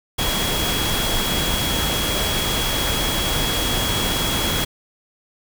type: tone in noise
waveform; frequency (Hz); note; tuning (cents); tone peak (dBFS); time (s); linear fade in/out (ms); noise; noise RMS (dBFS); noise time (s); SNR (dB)
sine; 3322; G#7; 0; -25; 0.18-4.65; 10; pink; -22; 0.18-4.65; -6
effects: none